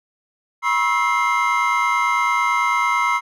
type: tone cluster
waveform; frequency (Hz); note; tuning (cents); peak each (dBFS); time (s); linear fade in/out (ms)
triangle; 969 / 1078 / 1308 / 2104; B5 / C#6 / E6 / C7; -33 / -49 / -14 / +9; -20; 0.62-3.21; 50
effects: none